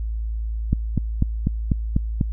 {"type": "click train", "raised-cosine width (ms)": 5, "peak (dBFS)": -6, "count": 7, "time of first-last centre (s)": [0.73, 2.211], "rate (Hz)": 4.05, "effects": ["added 55 Hz sine -23 dBFS peak until 2.32 s"]}